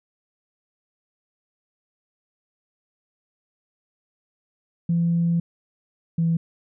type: tone pair in turn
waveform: sine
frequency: 169.3 / 165.72 Hz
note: E3 / E3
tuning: +46 / +9 cents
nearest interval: unison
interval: 37 cents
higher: first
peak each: -17 dBFS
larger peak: neither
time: 4.89-5.4 / 6.18-6.37 s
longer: first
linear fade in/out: 5 ms
effects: tanh soft clip ceiling -13 dBFS